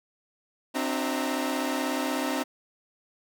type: tone cluster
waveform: sawtooth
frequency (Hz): 262.7 / 299.1 / 367.4 / 653 / 929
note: C4 / D4 / F#4 / E5 / A#5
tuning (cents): +7 / +32 / -12 / -17 / -6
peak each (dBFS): -26 / -28 / -34 / -32 / -32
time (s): 0.74-2.44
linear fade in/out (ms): 20
effects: none